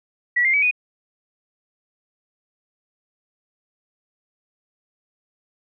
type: tone with pitch steps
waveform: sine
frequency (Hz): 1941 / 2104 / 2282 / 2474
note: B6 / C7 / C#7 / D#7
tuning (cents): -31 / +9 / +50 / -10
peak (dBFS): -15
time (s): 0.36-0.712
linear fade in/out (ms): 10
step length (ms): 88
effects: none